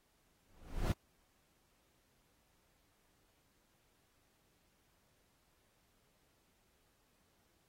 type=noise with exponential growth; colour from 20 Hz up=brown; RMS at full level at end=-28 dBFS; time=0.49-0.92 s; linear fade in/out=1 ms; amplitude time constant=93 ms; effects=pink hiss -75 dBFS RMS until 7.68 s + AAC 48 kbps